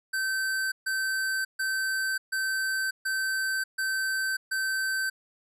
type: tone bursts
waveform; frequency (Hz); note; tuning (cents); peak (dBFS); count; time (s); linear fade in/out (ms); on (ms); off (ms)
square; 1546; G6; -24; -27; 7; 0.13-5.1; 10; 590; 140
effects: resampled to 32000 Hz